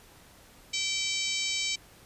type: harmonic tone with a mistuned harmonic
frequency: 772 Hz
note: G5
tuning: 27 cents flat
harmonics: 3 / 4 / 5 / 6 / 7 / 8 / 9 / 10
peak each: -34 / -35 / -36 / -37 / -37 / -38 / -39 / -39 dBFS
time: 0.73-1.76 s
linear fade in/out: 10 ms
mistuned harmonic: 6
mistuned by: -25 cents
effects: pink hiss -55 dBFS RMS until 2.05 s + resampled to 32000 Hz